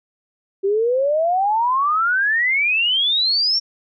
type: exponential sweep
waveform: sine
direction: up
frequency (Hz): 382.4 to 5588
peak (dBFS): -15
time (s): 0.63-3.6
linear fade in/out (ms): 20
effects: none